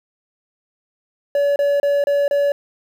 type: tone bursts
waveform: triangle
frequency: 570 Hz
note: C#5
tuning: 48 cents sharp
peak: -12 dBFS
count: 5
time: 1.35-2.52 s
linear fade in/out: 2 ms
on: 210 ms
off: 30 ms
effects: 8-bit